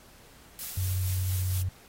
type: noise with tremolo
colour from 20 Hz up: blue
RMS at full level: -36 dBFS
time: 0.59-1.62 s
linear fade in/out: 0 ms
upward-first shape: sine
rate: 4.3 Hz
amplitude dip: 35%
type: tone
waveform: sine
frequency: 92.5 Hz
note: F#2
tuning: in tune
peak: -26 dBFS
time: 0.77-1.69 s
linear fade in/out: 5 ms
effects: pink hiss -55 dBFS RMS until 1.88 s + AAC 48 kbps